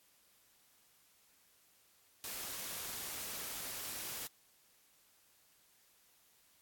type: noise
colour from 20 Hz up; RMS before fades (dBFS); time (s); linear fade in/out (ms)
white; -43; 2.24-4.27; 0
effects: white hiss -69 dBFS RMS until 6.61 s + AAC 64 kbps